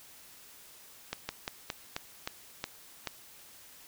slowing click train, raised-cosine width 0.2 ms, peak -16 dBFS, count 8, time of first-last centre 1.13-3.073 s, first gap 160 ms, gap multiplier 1.18, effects white hiss -54 dBFS RMS until 3.87 s

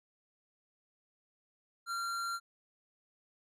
square tone with amplitude modulation, 1377 Hz, F6, 25 cents flat, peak -34 dBFS, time 1.86-2.4 s, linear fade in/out 50 ms, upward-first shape sine, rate 218 Hz, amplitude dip 25%, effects low-pass 11000 Hz 12 dB/octave

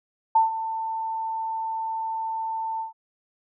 sine tone with ADSR envelope, 893 Hz, A5, 25 cents sharp, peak -13 dBFS, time 0.35-2.93 s, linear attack 8 ms, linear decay 140 ms, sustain -13 dB, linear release 130 ms, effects none

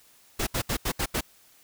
pink noise bursts at uneven times, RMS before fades -27 dBFS, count 6, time 0.39-0.47 / 0.54-0.62 / 0.69-0.77 / 0.85-0.92 / 0.99-1.06 / 1.14-1.21 s, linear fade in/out 10 ms, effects white hiss -58 dBFS RMS until 1.63 s

